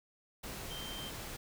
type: tone in noise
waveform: sine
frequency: 3136 Hz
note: G7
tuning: in tune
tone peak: -44 dBFS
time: 0.7-1.1 s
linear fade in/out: 10 ms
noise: pink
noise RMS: -44 dBFS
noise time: 0.43-1.37 s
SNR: -3 dB
effects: none